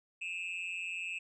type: tone with amplitude modulation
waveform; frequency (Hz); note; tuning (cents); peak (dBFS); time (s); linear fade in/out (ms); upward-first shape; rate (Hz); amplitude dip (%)
triangle; 2600; E7; -24; -31; 0.21-1.19; 10; sine; 179; 90
effects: resampled to 22050 Hz